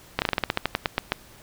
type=slowing click train; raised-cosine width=0.3 ms; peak=-5 dBFS; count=14; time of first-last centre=0.19-1.121 s; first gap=29 ms; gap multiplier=1.14; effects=pink hiss -50 dBFS RMS until 1.42 s